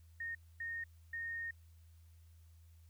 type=tone bursts at uneven times; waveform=sine; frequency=1845 Hz; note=A#6; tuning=18 cents flat; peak=-39 dBFS; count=3; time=0.2-0.35 / 0.6-0.84 / 1.13-1.51 s; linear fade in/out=5 ms; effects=added 82 Hz sine -58 dBFS peak until 2.89 s + white hiss -75 dBFS RMS until 2.89 s